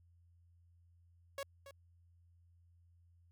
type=tone with echo; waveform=sawtooth; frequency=554.4 Hz; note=C#5; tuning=in tune; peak=-36 dBFS; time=1.38-1.43 s; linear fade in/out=2 ms; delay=280 ms; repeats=1; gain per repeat=-12 dB; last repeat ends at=1.71 s; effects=added 86 Hz sine -64 dBFS peak until 3.31 s